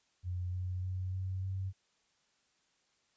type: tone with pitch steps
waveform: sine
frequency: 90.1 / 91.36 / 92.63 / 93.93 / 95.24 Hz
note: F#2 / F#2 / F#2 / F#2 / G2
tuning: -45 / -21 / +2 / +27 / -49 cents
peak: -34 dBFS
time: 0.23-1.73 s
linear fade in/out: 50 ms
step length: 300 ms
effects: white hiss -74 dBFS RMS until 3.16 s + resampled to 16000 Hz